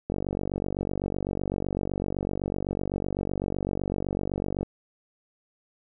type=click train; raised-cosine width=2 ms; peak=-15 dBFS; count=218; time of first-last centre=0.1-4.63 s; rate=47.9 Hz; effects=none